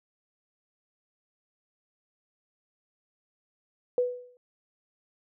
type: tone with exponential decay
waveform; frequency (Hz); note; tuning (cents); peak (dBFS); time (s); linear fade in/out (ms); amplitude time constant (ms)
sine; 493.9; B4; 0; -19; 3.98-4.37; 1; 83
effects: none